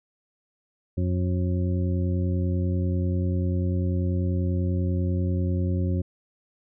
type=harmonic tone; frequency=90.2 Hz; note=F#2; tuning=44 cents flat; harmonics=1 / 2 / 3 / 4 / 6; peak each=-23 / -29 / -33 / -35 / -39 dBFS; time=0.97-6.02 s; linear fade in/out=10 ms; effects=none